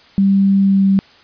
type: tone with pitch glide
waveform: sine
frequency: 196 to 194.53 Hz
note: G3 to G3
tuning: 0 to -13 cents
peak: -9 dBFS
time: 0.18-0.99 s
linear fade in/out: 0 ms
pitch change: -13 cents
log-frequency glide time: 0.61-0.84 s
effects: white hiss -46 dBFS RMS until 1.23 s + resampled to 11025 Hz